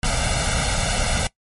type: noise with comb filter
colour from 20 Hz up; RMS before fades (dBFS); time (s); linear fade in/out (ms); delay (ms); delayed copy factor
pink; -21; 0.03-1.27; 2; 1.4; +1
effects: noise-tail reverb RT60 0.1 s tail -21 dB re dry + MP3 48 kbps